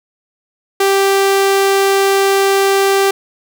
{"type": "tone", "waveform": "sawtooth", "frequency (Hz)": 392, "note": "G4", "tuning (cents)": 0, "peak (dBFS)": -6, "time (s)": [0.8, 3.11], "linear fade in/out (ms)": 5, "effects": []}